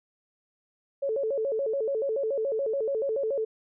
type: tone with vibrato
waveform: sine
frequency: 493.9 Hz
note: B4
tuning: in tune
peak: -25 dBFS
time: 1.02-3.45 s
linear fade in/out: 10 ms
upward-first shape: square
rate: 7 Hz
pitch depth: 200 cents each way
effects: none